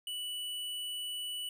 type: tone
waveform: square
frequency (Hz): 2960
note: F#7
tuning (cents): 0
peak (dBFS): -37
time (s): 0.07-1.49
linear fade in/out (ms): 2
effects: none